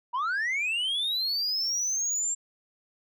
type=linear sweep; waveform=sine; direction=up; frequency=932 to 7460 Hz; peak=-23 dBFS; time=0.13-2.35 s; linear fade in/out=20 ms; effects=tanh soft clip ceiling -25 dBFS